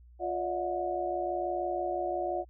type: tone cluster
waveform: sine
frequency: 351.4 / 579 / 640 / 726 Hz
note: F4 / D5 / D#5 / F#5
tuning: +11 / -25 / +49 / -33 cents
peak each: -35 / -36 / -37 / -33 dBFS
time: 0.19-2.45 s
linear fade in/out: 50 ms
effects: added 60 Hz sine -52 dBFS peak until 2.49 s